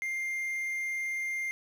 triangle tone with quantisation, 2106 Hz, C7, 11 cents sharp, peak -29 dBFS, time 0.02-1.51 s, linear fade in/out 0 ms, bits 9, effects none

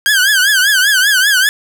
sawtooth tone with vibrato, 1586 Hz, G6, 20 cents sharp, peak -5 dBFS, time 0.06-1.49 s, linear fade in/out 0 ms, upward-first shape triangle, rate 5.1 Hz, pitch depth 160 cents each way, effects none

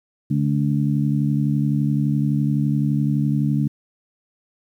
harmonic tone, 71.8 Hz, D2, 39 cents flat, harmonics 2 / 3 / 4, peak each -19 / -22 / -25 dBFS, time 0.3-3.68 s, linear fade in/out 10 ms, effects 9-bit

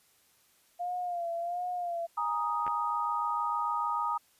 sine tone with vibrato, 698.5 Hz, F5, in tune, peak -31 dBFS, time 0.79-2.07 s, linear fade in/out 20 ms, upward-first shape sine, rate 1.4 Hz, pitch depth 56 cents each way
sine chord, Ab suspended second, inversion none, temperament equal with one note detuned, 830.6 / 937.2 / 1244.5 Hz, Ab5 / Bb5 / Eb6, 0 / +9 / 0 cents, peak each -37 / -32 / -31 dBFS, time 2.17-4.18 s, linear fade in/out 10 ms
clicks, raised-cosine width 0.5 ms, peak -26 dBFS, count 2, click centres 2.666 / 2.678 s
effects white hiss -66 dBFS RMS until 4.39 s + resampled to 32000 Hz

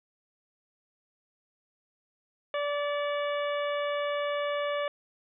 harmonic tone with a mistuned harmonic, 580 Hz, D5, 22 cents flat, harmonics 1 / 2 / 3 / 4 / 5 / 6, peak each -29 / -35 / -39 / -41 / -43 / -45 dBFS, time 2.54-4.88 s, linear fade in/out 2 ms, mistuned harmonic 4, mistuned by -30 cents, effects none

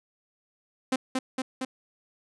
sawtooth tone with echo, 260 Hz, C4, 11 cents flat, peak -19 dBFS, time 0.92-0.96 s, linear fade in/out 5 ms, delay 230 ms, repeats 3, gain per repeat -2 dB, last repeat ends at 1.65 s, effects resampled to 24000 Hz

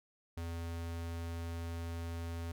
square tone, 84 Hz, E2, 33 cents sharp, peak -39 dBFS, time 0.37-2.52 s, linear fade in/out 5 ms, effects none

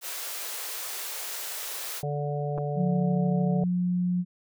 white high-pass noise, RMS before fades -35 dBFS, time 0.01-2.03 s, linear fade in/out 50 ms, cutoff 380 Hz, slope 48 dB/octave
harmonic tone, 145.8 Hz, D3, 12 cents flat, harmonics 1 / 3 / 4 / 5, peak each -29 / -34 / -35 / -36 dBFS, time 2.03-3.64 s, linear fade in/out 2 ms
clicks, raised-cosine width 1 ms, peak -23 dBFS, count 2, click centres 2.578 / 2.584 s
sine tone, 179 Hz, F3, 43 cents sharp, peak -23 dBFS, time 2.75-4.25 s, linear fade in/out 50 ms
effects none

